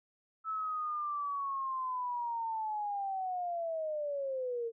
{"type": "linear sweep", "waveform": "sine", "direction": "down", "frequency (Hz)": [1313, 451.7], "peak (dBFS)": -33, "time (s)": [0.44, 4.72], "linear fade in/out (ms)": 50, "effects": []}